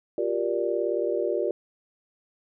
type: chord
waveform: sine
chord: G minor seventh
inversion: third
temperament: just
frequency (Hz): 352.8 / 392 / 470.4 / 588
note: F4 / G4 / Bb4 / D5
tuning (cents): +18 / 0 / +16 / +2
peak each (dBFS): -29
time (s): 0.18-1.51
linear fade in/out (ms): 2
effects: none